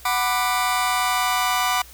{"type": "chord", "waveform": "sawtooth", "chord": "B minor", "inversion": "second", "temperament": "just", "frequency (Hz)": [740.8, 987.8, 1185.3], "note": ["F#5", "B5", "D6"], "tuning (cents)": [2, 0, 16], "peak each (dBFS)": -20, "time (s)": [0.05, 1.82], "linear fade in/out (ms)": 5, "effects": ["added 60 Hz sine -46 dBFS peak until 1.93 s", "white hiss -46 dBFS RMS until 1.93 s"]}